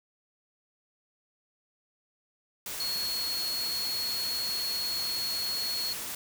sine tone in noise, 4332 Hz, C#8, 41 cents flat, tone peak -30 dBFS, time 2.8-5.93 s, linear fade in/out 2 ms, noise white, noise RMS -37 dBFS, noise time 2.66-6.15 s, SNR +4 dB, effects none

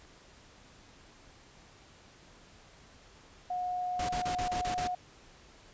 sine tone, 724 Hz, F#5, 38 cents flat, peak -31 dBFS, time 3.5-4.95 s, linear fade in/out 5 ms
pink noise bursts, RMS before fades -37 dBFS, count 7, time 3.99-4.876 s, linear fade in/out 5 ms, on 100 ms, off 31 ms
effects pink hiss -57 dBFS RMS until 5.73 s + resampled to 16000 Hz

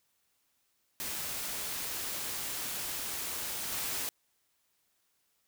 white noise with level steps, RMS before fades -37 / -35 dBFS, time 1-4.09 s, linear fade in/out 0 ms, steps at 3.72 s, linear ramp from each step 5 ms, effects white hiss -75 dBFS RMS until 5.47 s

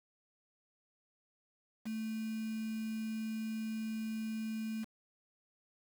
sine tone with quantisation, 220.4 Hz, A3, 3 cents sharp, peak -36 dBFS, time 1.85-4.85 s, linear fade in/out 20 ms, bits 8, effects none

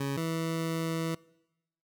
20% pulse tone pair in turn, 138.59 / 163.48 Hz, C#3 / E3, 0 / -14 cents, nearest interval minor third, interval 286 cents, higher second, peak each -25 dBFS, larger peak neither, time 0-0.17 / 0.17-1.15 s, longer second, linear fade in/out 5 ms, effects noise-tail reverb RT60 0.9 s tail -23 dB re dry

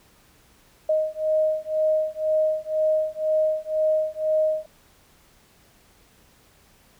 sine beating tone pair, 622.3 / 624.3 Hz, D#5 / D#5, 0 / +6 cents, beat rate 2 Hz, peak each -23 dBFS, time 0.89-4.66 s, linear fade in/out 5 ms, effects pink hiss -57 dBFS RMS until 6.99 s

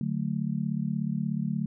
sine chord, D major, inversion none, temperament just, 146.83 / 183.54 / 220.2 Hz, D3 / F#3 / A3, 0 / -14 / +2 cents, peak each -31 dBFS, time 0.01-1.66 s, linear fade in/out 2 ms, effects none

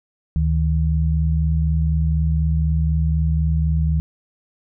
sine tone pair together, 73.8 / 157.83 Hz, D2 / D#3, +9 / +25 cents, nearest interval octave + minor second, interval 1316 cents, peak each -17 / -20 dBFS, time 0.36-4 s, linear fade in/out 0 ms, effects none

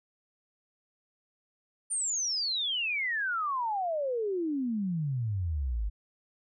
sine exponential sweep, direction down, 9270 to 48.41 Hz, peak -28 dBFS, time 1.9-5.9 s, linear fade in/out 20 ms, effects none

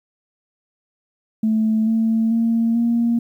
sine tone with pitch steps, 219.3 / 224.2 / 229.1 / 234.2 Hz, A3 / A3 / A#3 / A#3, -6 / +33 / -30 / +8 cents, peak -14 dBFS, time 1.43-3.19 s, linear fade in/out 5 ms, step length 440 ms, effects tanh soft clip ceiling -10 dBFS + 9-bit

